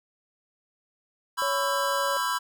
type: chord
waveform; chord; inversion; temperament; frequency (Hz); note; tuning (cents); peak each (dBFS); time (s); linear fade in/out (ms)
square; C# half-diminished seventh; third; just; 997.9 / 1108.7 / 1330.5 / 1596.6; B5 / C#6 / E6 / G6; +18 / 0 / +16 / +31; -29 / -34 / -32 / -33; 1.37-2.39; 20
type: tone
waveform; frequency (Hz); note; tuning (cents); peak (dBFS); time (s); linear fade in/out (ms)
sine; 559; C#5; +14; -29; 1.42-2.17; 0
effects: none